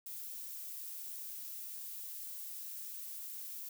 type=noise; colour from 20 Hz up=violet; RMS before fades=-45 dBFS; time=0.06-3.69 s; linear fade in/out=5 ms; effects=none